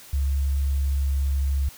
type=tone with pitch glide; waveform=sine; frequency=69.3 to 68.82 Hz; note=C#2 to C#2; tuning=0 to -12 cents; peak=-20 dBFS; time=0.13-1.69 s; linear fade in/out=5 ms; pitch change=-12 cents; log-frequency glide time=0.44-1.56 s; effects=white hiss -46 dBFS RMS until 1.77 s